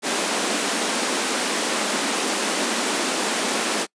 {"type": "high-pass noise", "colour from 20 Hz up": "pink", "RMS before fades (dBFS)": -23, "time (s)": [0.02, 3.87], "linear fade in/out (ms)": 50, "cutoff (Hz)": 210, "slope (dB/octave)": 48, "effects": ["noise-tail reverb RT60 0.1 s tail -26 dB re dry", "resampled to 22050 Hz"]}